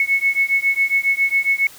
sine beating tone pair, 2197 / 2204.3 Hz, C#7 / C#7, -16 / -10 cents, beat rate 7.3 Hz, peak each -18 dBFS, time 0-1.67 s, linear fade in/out 2 ms, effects white hiss -42 dBFS RMS until 1.78 s

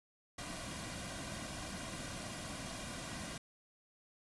pink noise with comb filter, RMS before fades -44 dBFS, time 0.38-3.38 s, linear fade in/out 5 ms, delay 2.3 ms, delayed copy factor -0.6, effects resampled to 24000 Hz

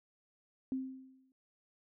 sine tone with exponential decay, 262.2 Hz, C4, 4 cents sharp, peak -31 dBFS, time 0.72-1.32 s, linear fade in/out 1 ms, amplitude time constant 130 ms, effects none

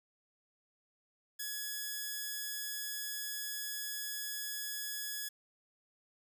5% pulse tone, 1690 Hz, G#6, 30 cents sharp, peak -27 dBFS, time 1.39-5.29 s, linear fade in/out 10 ms, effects none

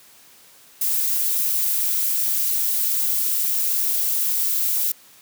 violet noise with amplitude modulation, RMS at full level -19 dBFS, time 0.81-4.92 s, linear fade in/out 5 ms, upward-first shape sine, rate 262 Hz, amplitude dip 50%, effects white hiss -50 dBFS RMS until 5.21 s + high-pass 100 Hz 12 dB/octave

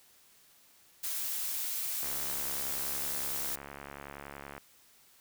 blue noise, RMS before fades -35 dBFS, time 1.03-3.56 s, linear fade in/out 10 ms
click train, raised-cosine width 0.5 ms, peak -28 dBFS, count 181, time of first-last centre 2.03-4.58 s, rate 70.6 Hz
effects white hiss -62 dBFS RMS until 5.2 s

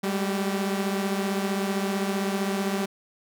sawtooth tone cluster, 196.9 / 212.4 / 381.5 Hz, G3 / G#3 / G4, +8 / +39 / -47 cents, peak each -22 / -30 / -29 dBFS, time 0.03-2.86 s, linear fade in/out 10 ms, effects none

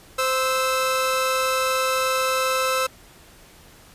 sawtooth tone pair together, 520.3 / 1312 Hz, C5 / E6, -10 / -9 cents, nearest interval octave + major third, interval 1601 cents, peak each -19 dBFS, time 0.18-2.87 s, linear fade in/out 10 ms, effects pink hiss -49 dBFS RMS until 3.94 s + resampled to 32000 Hz

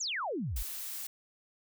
sine exponential sweep, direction down, 7460 to 35.15 Hz, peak -32 dBFS, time 0-0.63 s, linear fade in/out 10 ms
blue noise, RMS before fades -40 dBFS, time 0.56-1.07 s, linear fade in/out 5 ms
effects none

